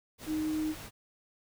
sine tone in noise, 310.4 Hz, D#4, 4 cents flat, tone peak -29 dBFS, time 0.26-0.75 s, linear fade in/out 50 ms, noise pink, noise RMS -45 dBFS, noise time 0.18-0.91 s, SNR +13 dB, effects none

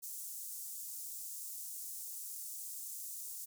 pink high-pass noise, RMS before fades -45 dBFS, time 0.02-3.46 s, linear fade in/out 20 ms, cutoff 7100 Hz, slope 24 dB/octave, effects none

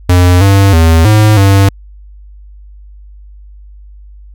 square tone with pitch steps, 89.4 / 98.4 / 81.8 / 107.1 / 98.1 Hz, F2 / G2 / E2 / A2 / G2, +41 / +7 / -13 / -46 / +2 cents, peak -4 dBFS, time 0.09-1.69 s, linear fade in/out 5 ms, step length 320 ms, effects added 50 Hz sine -31 dBFS peak until 4.34 s

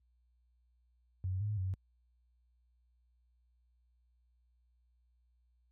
sine tone with pitch steps, 92.6 / 93.7 / 104.2 / 105.6 / 93.4 / 94.3 Hz, F#2 / F#2 / G#2 / G#2 / F#2 / F#2, +2 / +22 / +6 / +29 / +17 / +33 cents, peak -32 dBFS, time 1.24-1.738 s, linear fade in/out 0 ms, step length 83 ms, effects added 60 Hz sine -66 dBFS peak until 5.71 s + high-pass 60 Hz 12 dB/octave

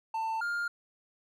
triangle tone pair in turn, 892 / 1406.7 Hz, A5 / F6, +23 / +12 cents, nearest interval minor sixth, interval 789 cents, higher second, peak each -28 dBFS, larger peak neither, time 0.14-0.41 / 0.41-0.68 s, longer neither, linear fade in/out 5 ms, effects none

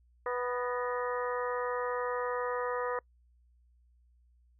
harmonic tone with a mistuned harmonic, 246.8 Hz, B3, 1 cent flat, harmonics 2 / 3 / 4 / 5 / 6 / 7 / 8, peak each -33 / -45 / -38 / -38 / -47 / -46 / -44 dBFS, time 0.26-2.99 s, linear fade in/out 2 ms, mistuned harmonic 8, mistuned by -81 cents, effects noise-tail reverb RT60 0.1 s tail -26 dB re dry + added 60 Hz sine -62 dBFS peak until 4.59 s

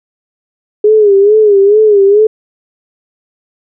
sine tone with vibrato, 412.9 Hz, G#4, 10 cents flat, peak -3 dBFS, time 0.84-2.27 s, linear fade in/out 5 ms, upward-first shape sine, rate 2.3 Hz, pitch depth 92 cents each way, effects none

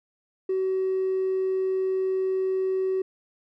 sine tone with hard clipping, 378.1 Hz, F#4, 38 cents sharp, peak -23 dBFS, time 0.49-3.02 s, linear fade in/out 5 ms, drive 1 dB, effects none

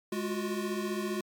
square tone cluster, 208.7 / 352.7 / 367.7 Hz, G#3 / F4 / F#4, +9 / +17 / -11 cents, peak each -35 / -37 / -37 dBFS, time 0.12-1.21 s, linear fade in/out 5 ms, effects MP3 96 kbps

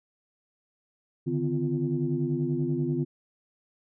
sine tone cluster, 142.5 / 152.8 / 254.6 / 346.7 Hz, C#3 / D#3 / C4 / F4, +48 / -31 / -47 / -13 cents, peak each -30 dBFS, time 1.26-3.05 s, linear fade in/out 20 ms, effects tanh soft clip ceiling -15 dBFS

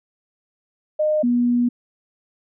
sine tone pair in turn, 612 / 242.2 Hz, D#5 / B3, -29 / -34 cents, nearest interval octave + major third, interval 1605 cents, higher first, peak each -16 / -15 dBFS, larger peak second, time 0.99-1.23 / 1.23-1.69 s, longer second, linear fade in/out 10 ms, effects none

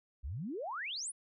sine exponential sweep, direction up, 55.6 to 10548 Hz, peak -37 dBFS, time 0.23-1.12 s, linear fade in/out 20 ms, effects none

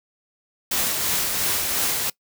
white noise with tremolo, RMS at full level -22 dBFS, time 0.71-2.1 s, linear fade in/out 5 ms, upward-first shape sine, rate 2.9 Hz, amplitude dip 30%, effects noise-tail reverb RT60 0.1 s tail -22 dB re dry

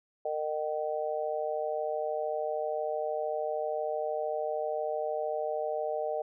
harmonic tone, 153 Hz, D#3, 29 cents flat, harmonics 3 / 4 / 5, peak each -35 / -32 / -36 dBFS, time 0.25-6.22 s, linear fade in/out 5 ms, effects none

